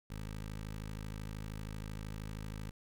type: tone with notch filter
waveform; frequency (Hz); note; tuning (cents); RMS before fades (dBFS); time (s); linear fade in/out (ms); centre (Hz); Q
15% pulse; 52.9; G#1; +33; -43; 0.1-2.71; 5; 670; 1.5
effects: none